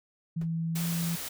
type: tone with pitch glide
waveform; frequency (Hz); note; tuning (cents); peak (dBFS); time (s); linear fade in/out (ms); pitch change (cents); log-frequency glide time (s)
sine; 164.4 to 168.44; E3 to E3; -4 to +38; -28; 0.36-1.16; 10; +42; 0.76-0.81
type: noise with exponential decay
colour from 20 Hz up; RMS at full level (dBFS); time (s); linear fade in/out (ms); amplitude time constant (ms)
brown; -37; 0.41-0.49; 5; 17
type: noise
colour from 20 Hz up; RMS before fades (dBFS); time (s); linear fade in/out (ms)
white; -37; 0.75-1.29; 10
effects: none